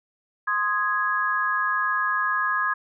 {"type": "chord", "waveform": "sine", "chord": "Ab major", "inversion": "first", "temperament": "equal", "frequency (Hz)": [1046.5, 1244.5, 1661.2], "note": ["C6", "Eb6", "Ab6"], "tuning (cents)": [0, 0, 0], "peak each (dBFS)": [-27, -26, -24], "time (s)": [0.47, 2.74], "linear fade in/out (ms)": 10, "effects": []}